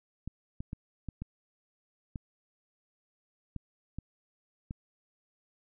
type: clicks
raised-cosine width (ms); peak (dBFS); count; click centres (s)
5; -25; 9; 0.276 / 0.605 / 0.731 / 1.087 / 1.22 / 2.158 / 3.563 / 3.986 / 4.709
effects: none